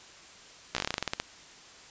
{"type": "slowing click train", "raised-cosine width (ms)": 0.2, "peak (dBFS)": -11, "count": 14, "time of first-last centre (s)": [0.75, 1.2], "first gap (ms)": 15, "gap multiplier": 1.13, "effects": ["white hiss -51 dBFS RMS until 1.9 s", "resampled to 16000 Hz"]}